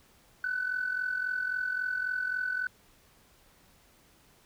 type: tone with amplitude modulation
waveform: sine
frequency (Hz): 1500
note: F#6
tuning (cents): +23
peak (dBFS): -25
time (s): 0.44-2.67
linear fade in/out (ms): 2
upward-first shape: sine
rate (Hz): 43.7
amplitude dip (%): 70
effects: tanh soft clip ceiling -23 dBFS + pink hiss -62 dBFS RMS until 4.45 s